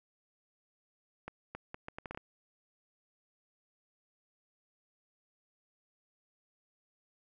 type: accelerating click train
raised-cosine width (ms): 0.5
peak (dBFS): -26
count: 9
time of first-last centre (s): 1.28-2.175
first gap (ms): 270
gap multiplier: 0.72
effects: none